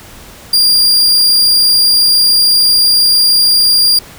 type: tone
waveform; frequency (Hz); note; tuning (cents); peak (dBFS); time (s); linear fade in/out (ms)
40% pulse; 4789; D8; +33; -5; 0.53-3.99; 5
effects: pink hiss -35 dBFS RMS until 4.18 s